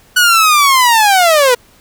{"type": "linear sweep", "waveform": "sawtooth", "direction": "down", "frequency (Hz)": [1485, 473.6], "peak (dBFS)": -3, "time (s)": [0.16, 1.55], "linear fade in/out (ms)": 10, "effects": ["pink hiss -47 dBFS RMS until 1.8 s"]}